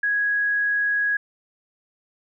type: tone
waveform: sine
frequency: 1661.2 Hz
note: G#6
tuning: in tune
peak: -19 dBFS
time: 0.03-1.17 s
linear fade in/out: 5 ms
effects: none